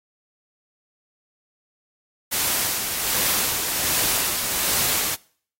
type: noise with tremolo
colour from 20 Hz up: white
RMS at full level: -21 dBFS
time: 2.31-5.16 s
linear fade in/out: 20 ms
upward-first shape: sine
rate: 1.3 Hz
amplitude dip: 40%
effects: noise-tail reverb RT60 0.5 s tail -23 dB re dry + AAC 48 kbps